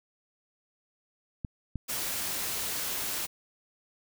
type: clicks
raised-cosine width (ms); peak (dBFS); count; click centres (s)
5; -21; 2; 1.448 / 1.757
type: noise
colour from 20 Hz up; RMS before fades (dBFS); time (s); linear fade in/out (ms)
white; -33; 1.88-3.27; 20
effects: none